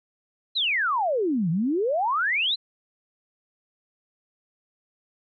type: exponential two-way sweep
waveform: sine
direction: down then up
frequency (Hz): 4186 to 155.56 to 4186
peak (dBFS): -21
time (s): 0.55-2.56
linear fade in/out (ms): 20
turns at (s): 1.5
effects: none